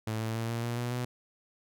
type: tone with pitch steps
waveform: sawtooth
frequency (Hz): 110 / 112.12 / 114.27 / 116.47 / 118.72 / 121 / 123.33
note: A2 / A2 / A#2 / A#2 / A#2 / B2 / B2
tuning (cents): 0 / +33 / -34 / -1 / +32 / -35 / -2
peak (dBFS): -27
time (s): 0.07-1.05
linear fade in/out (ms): 5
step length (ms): 140
effects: none